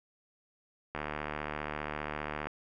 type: click train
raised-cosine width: 0.5 ms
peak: -20 dBFS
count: 115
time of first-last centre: 0.95-2.47 s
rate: 75 Hz
effects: none